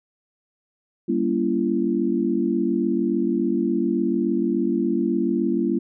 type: chord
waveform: sine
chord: G diminished seventh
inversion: none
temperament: just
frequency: 196 / 235.2 / 282.2 / 338.7 Hz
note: G3 / Bb3 / Db4 / Fb4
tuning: 0 / +16 / +31 / +47 cents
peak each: -26 / -24 / -26 / -23 dBFS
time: 1.08-5.79 s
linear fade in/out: 10 ms
effects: none